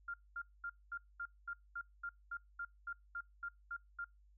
sine tone bursts, 1396.9 Hz, F6, in tune, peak -40 dBFS, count 15, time 0.08-4.045 s, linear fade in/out 5 ms, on 59 ms, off 220 ms, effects noise-tail reverb RT60 0.2 s tail -25 dB re dry + added 50 Hz sine -63 dBFS peak until 4.37 s

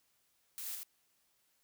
blue noise with echo, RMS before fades -43 dBFS, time 0.58-0.75 s, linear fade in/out 0 ms, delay 82 ms, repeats 1, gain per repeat -2 dB, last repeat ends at 0.832 s, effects white hiss -75 dBFS RMS until 1.63 s

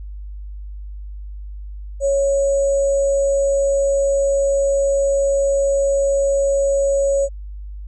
sine tone with sample-and-hold, 554.4 Hz, C#5, in tune, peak -14 dBFS, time 2-7.29 s, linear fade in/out 50 ms, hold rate 7350 Hz, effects added 50 Hz sine -29 dBFS peak until 7.87 s + resampled to 24000 Hz

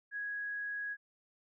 sine tone, 1661.2 Hz, G#6, in tune, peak -36 dBFS, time 0.11-0.97 s, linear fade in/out 50 ms, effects none

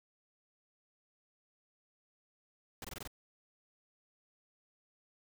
pink noise bursts, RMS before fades -44 dBFS, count 6, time 2.82-3.075 s, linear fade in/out 2 ms, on 25 ms, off 21 ms, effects none

